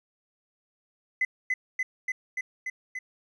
triangle tone with echo, 2027 Hz, B6, 45 cents sharp, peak -18 dBFS, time 1.21-1.25 s, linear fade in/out 5 ms, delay 290 ms, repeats 6, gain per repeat -2 dB, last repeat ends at 2.99 s, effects tanh soft clip ceiling -20 dBFS + resampled to 22050 Hz

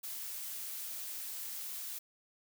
blue noise, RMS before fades -42 dBFS, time 0.03-1.99 s, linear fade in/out 10 ms, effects none

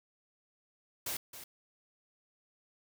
white noise with echo, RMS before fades -37 dBFS, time 1.06-1.17 s, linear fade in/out 5 ms, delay 270 ms, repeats 1, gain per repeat -11 dB, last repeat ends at 1.44 s, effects none

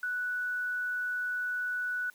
sine tone, 1480 Hz, F#6, in tune, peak -30 dBFS, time 0.03-2.1 s, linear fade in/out 2 ms, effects white hiss -61 dBFS RMS until 2.14 s + high-pass 200 Hz 12 dB/octave

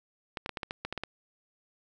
clicks, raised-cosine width 0.3 ms, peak -18 dBFS, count 10, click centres 0.372 / 0.461 / 0.493 / 0.572 / 0.632 / 0.709 / 0.85 / 0.926 / 0.977 / 1.036 s, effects none

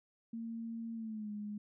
sine tone with pitch glide, 228.6 to 208.4 Hz, A#3 to G#3, -34 to +6 cents, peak -39 dBFS, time 0.33-1.58 s, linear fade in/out 5 ms, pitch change -160 cents, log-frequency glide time 0.94-1.31 s, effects none

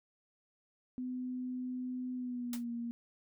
sine tone with pitch glide, 252.4 to 235.5 Hz, B3 to A#3, +38 to +18 cents, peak -36 dBFS, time 0.98-2.91 s, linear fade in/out 0 ms, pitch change -120 cents, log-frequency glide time 2.14-2.71 s
white noise with exponential decay, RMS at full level -39 dBFS, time 2.53-2.64 s, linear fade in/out 2 ms, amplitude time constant 23 ms
effects none

